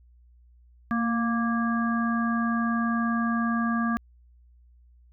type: harmonic tone with a mistuned harmonic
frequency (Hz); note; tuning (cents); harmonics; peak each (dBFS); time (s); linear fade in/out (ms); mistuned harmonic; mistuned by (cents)
234.3; A#3; +9; 1 / 3 / 5 / 7; -24 / -36 / -30 / -33; 0.91-3.97; 0; 1; -30
effects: added 60 Hz sine -53 dBFS peak until 5.12 s